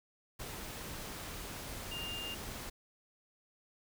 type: tone in noise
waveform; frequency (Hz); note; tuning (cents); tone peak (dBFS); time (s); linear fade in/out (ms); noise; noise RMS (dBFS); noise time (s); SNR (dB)
sine; 2806; F7; +8; -40; 1.91-2.35; 10; pink; -44; 0.39-2.7; +1
effects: none